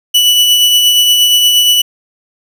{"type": "tone with tremolo", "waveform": "40% pulse", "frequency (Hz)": 2960, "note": "F#7", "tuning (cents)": 0, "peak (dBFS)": -4, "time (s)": [0.14, 1.82], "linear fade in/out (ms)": 10, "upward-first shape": "triangle", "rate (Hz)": 8.5, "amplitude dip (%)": 35, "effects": []}